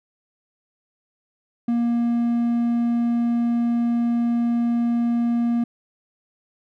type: tone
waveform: triangle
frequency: 236 Hz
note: A#3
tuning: 22 cents sharp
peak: -16 dBFS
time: 1.68-5.64 s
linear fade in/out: 5 ms
effects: none